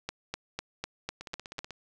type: two click trains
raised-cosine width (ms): 0.2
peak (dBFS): -24 / -16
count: 9 / 7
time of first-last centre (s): 1.21-1.707 / 0.09-1.59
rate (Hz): 16.1 / 4
effects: none